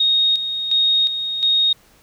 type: tone with tremolo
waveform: sine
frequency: 3729 Hz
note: A#7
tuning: in tune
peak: -13 dBFS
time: 0-1.73 s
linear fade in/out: 5 ms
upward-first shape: square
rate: 1.4 Hz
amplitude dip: 60%
effects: pink hiss -53 dBFS RMS until 2.02 s